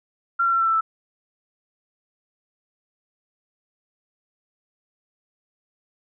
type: tone with pitch steps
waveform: sine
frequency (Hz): 1374 / 1362.9 / 1352 / 1341.1 / 1330.3 / 1319.6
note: F6 / F6 / E6 / E6 / E6 / E6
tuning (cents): -29 / -43 / +43 / +29 / +15 / +1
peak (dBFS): -17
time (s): 0.39-0.81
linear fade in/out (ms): 10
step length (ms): 70
effects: none